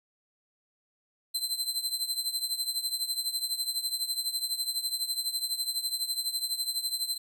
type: tone with tremolo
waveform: sawtooth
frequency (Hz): 4081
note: C8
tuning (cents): -44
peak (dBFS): -23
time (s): 1.34-7.18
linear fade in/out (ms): 10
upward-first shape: triangle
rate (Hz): 12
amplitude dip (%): 85
effects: none